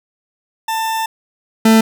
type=tone pair in turn; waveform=40% pulse; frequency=891 / 222.1 Hz; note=A5 / A3; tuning=+22 / +16 cents; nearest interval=2 octaves; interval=2406 cents; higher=first; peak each=-16 / -6 dBFS; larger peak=second; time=0.68-1.06 / 1.65-1.81 s; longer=first; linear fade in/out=5 ms; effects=none